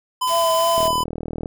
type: tone with pitch glide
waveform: square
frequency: 1012 to 1002.1 Hz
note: B5 to B5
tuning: +42 to +25 cents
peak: -19 dBFS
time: 0.21-1.04 s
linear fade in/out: 10 ms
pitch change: -17 cents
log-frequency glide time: 0.81-0.89 s
type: noise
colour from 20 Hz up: white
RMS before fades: -32 dBFS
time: 0.27-0.88 s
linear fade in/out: 5 ms
type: tone with vibrato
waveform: sine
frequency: 661 Hz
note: E5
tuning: 5 cents sharp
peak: -18 dBFS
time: 0.29-0.93 s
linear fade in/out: 50 ms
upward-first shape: sine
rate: 3.1 Hz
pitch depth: 30 cents each way
type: click train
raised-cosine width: 2 ms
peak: -15 dBFS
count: 28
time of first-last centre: 0.78-1.458 s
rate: 39.8 Hz
effects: none